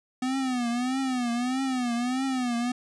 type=tone with vibrato; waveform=square; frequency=251.3 Hz; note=B3; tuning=30 cents sharp; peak=-26 dBFS; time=0.22-2.72 s; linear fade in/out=5 ms; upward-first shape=triangle; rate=1.6 Hz; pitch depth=130 cents each way; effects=resampled to 22050 Hz + 11-bit